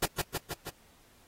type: noise with echo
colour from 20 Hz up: pink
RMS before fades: -27 dBFS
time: 0.02-0.06 s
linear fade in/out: 10 ms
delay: 160 ms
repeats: 4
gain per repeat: -3 dB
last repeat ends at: 0.7 s
effects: pink hiss -62 dBFS RMS until 1.27 s + AAC 48 kbps